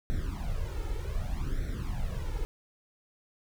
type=noise with flanger; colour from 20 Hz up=brown; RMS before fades=-32 dBFS; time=0.1-2.45 s; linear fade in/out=0 ms; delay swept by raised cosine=0.51 to 2.31 ms; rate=0.65 Hz; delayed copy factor=+1; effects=none